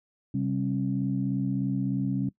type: tone cluster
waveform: sine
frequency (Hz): 132.2 / 195.4 / 272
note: C3 / G3 / C#4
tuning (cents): +18 / -5 / -33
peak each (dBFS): -29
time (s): 0.34-2.29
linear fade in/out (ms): 5
effects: noise-tail reverb RT60 0.1 s tail -20 dB re dry + tanh soft clip ceiling -15 dBFS